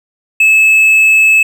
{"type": "tone", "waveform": "triangle", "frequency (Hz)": 2600, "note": "E7", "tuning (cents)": -24, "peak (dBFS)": -3, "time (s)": [0.4, 1.43], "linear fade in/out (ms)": 5, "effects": []}